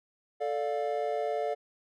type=chord; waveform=triangle; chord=D minor; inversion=second; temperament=just; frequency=440.5 / 587.3 / 704.8 Hz; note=A4 / D5 / F5; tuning=+2 / 0 / +16 cents; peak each=-31 dBFS; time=0.4-1.55 s; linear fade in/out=20 ms; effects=none